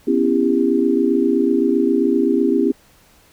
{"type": "chord", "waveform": "sine", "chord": "C# half-diminished seventh", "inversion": "third", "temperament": "just", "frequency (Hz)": [249.5, 277.2, 332.6, 399.1], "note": ["B3", "C#4", "E4", "G4"], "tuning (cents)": [18, 0, 16, 31], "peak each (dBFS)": -19, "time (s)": [0.07, 2.72], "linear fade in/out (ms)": 10, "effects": ["pink hiss -52 dBFS RMS until 3.32 s"]}